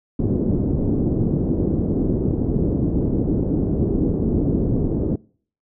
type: low-pass noise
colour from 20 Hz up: white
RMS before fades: -20 dBFS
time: 0.19-5.16 s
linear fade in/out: 5 ms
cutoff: 350 Hz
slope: 24 dB/octave
effects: noise-tail reverb RT60 0.5 s tail -25 dB re dry

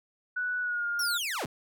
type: tone with pitch glide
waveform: sine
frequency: 1479 to 1414.7 Hz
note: F#6 to F6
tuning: -1 to +22 cents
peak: -28 dBFS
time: 0.36-1.18 s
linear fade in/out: 10 ms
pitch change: -77 cents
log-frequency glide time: 0.61-0.86 s
type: linear sweep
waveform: sawtooth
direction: down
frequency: 5780 to 65.41 Hz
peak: -27 dBFS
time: 0.99-1.46 s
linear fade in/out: 5 ms
effects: none

